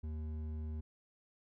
triangle tone with hard clipping, 77.78 Hz, D#2, in tune, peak -40 dBFS, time 0.03-0.81 s, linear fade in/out 10 ms, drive 12 dB, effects none

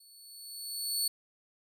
20% pulse tone with level ramp, 4435 Hz, C#8, in tune, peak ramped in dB -51 to -21 dBFS, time 0-1.08 s, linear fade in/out 5 ms, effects none

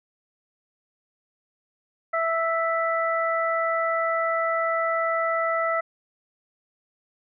harmonic tone, 659.3 Hz, E5, in tune, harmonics 1 / 2 / 3, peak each -25 / -25 / -29 dBFS, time 2.13-5.81 s, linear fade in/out 10 ms, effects none

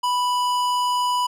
sine tone with tanh clipping, 987.8 Hz, B5, in tune, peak -21 dBFS, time 0.03-1.27 s, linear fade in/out 10 ms, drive 18 dB, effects none

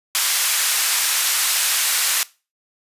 white band-pass noise, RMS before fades -19 dBFS, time 0.15-2.23 s, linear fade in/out 0 ms, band 1200 to 13000 Hz, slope 12 dB/octave, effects noise-tail reverb RT60 0.3 s tail -20 dB re dry + resampled to 32000 Hz

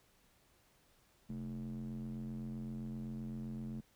square tone with band-pass filter, 43.87 Hz, F1, 9 cents sharp, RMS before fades -43 dBFS, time 1.29-3.81 s, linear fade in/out 10 ms, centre 190 Hz, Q 7.9, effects pink hiss -70 dBFS RMS until 3.95 s

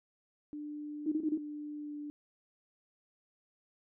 sine tone with pitch glide, 297.2 to 294.5 Hz, D4 to D4, +21 to +5 cents, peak -39 dBFS, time 0.53-2.1 s, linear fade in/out 0 ms, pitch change -16 cents, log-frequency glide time 1.77-1.96 s
sine tone bursts, 311.1 Hz, D#4, in tune, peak -29 dBFS, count 4, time 1.06-1.377 s, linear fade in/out 5 ms, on 59 ms, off 27 ms
effects none

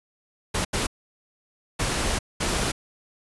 pink noise bursts at uneven times, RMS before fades -25 dBFS, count 4, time 0.54-0.65 / 0.73-0.87 / 1.79-2.19 / 2.4-2.72 s, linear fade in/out 10 ms, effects resampled to 24000 Hz

